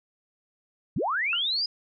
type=linear sweep; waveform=sine; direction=up; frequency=92.5 to 5020 Hz; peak=-24 dBFS; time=0.96-1.66 s; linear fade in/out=5 ms
type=tone with exponential decay; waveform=sine; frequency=1396.9 Hz; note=F6; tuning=in tune; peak=-26 dBFS; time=1.33-1.43 s; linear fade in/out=1 ms; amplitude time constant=21 ms
effects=none